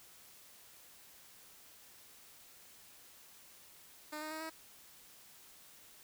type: tone with pitch steps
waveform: 10% pulse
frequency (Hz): 303.6 / 309.1 / 314.7 / 320.4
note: D#4 / D#4 / D#4 / E4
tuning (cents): -42 / -11 / +20 / -49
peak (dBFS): -33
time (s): 4.12-4.5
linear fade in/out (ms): 10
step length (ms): 95
effects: white hiss -59 dBFS RMS until 6.03 s